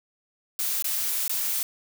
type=noise with dropouts; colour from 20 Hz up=blue; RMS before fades=-27 dBFS; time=0.59-1.63 s; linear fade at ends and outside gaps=1 ms; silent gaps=0.824-0.843 / 1.279-1.295 s; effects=none